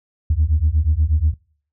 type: beating tone pair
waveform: sine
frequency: 73.2 / 81.5 Hz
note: D2 / E2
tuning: -5 / -19 cents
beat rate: 8.3 Hz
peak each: -16 dBFS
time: 0.3-1.34 s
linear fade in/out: 5 ms
effects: noise-tail reverb RT60 0.5 s tail -25 dB re dry + tanh soft clip ceiling -8 dBFS